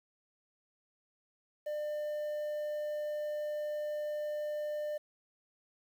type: tone with quantisation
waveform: triangle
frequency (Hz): 599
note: D5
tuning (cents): +34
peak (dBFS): -32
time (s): 1.66-4.98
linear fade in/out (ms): 10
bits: 10
effects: none